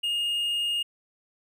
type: tone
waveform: triangle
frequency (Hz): 2844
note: F7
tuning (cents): +31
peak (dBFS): -23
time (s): 0.03-0.83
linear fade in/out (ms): 10
effects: none